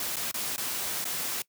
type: noise with dropouts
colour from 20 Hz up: white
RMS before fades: -32 dBFS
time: 0-1.42 s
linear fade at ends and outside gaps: 2 ms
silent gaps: 0.159-0.166 / 0.314-0.342 / 0.562-0.579 / 1.043-1.052 s
effects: noise-tail reverb RT60 0.1 s tail -21 dB re dry + high-pass 100 Hz 12 dB/octave